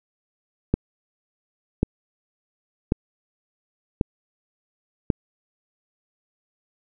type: click train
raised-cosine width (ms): 3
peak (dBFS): -5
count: 5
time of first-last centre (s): 0.74-5.102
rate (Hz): 0.917
effects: none